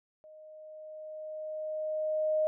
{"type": "tone with level ramp", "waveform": "sine", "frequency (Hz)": 620, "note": "D#5", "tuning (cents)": -6, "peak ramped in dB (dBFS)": [-50, -24], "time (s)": [0.24, 2.47], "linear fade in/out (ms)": 0, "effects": []}